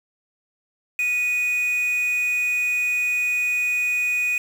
triangle tone with quantisation, 2480 Hz, D#7, 6 cents flat, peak -18 dBFS, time 0.99-4.38 s, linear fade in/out 2 ms, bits 6, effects none

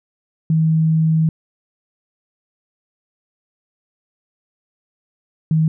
sine tone pair in turn, 159.7 / 158.51 Hz, D#3 / D#3, +45 / +32 cents, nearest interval unison, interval 13 cents, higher first, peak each -12 dBFS, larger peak neither, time 0.5-1.29 / 5.51-5.68 s, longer first, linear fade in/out 2 ms, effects none

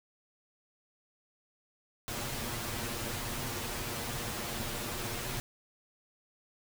pink noise with comb filter, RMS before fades -37 dBFS, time 2.08-5.4 s, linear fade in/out 0 ms, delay 8.5 ms, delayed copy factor +0.7, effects none

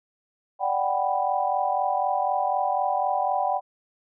sine chord, G major seventh, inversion second, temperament equal, 587.3 / 740 / 784 / 987.8 Hz, D5 / F#5 / G5 / B5, 0 / 0 / 0 / 0 cents, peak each -30 / -26 / -25 / -30 dBFS, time 0.59-3.61 s, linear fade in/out 50 ms, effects none

